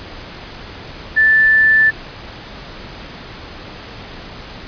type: tone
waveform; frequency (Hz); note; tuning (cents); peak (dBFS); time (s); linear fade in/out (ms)
sine; 1760; A6; 0; -8; 1.16-1.91; 20
effects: pink hiss -33 dBFS RMS until 4.67 s + resampled to 11025 Hz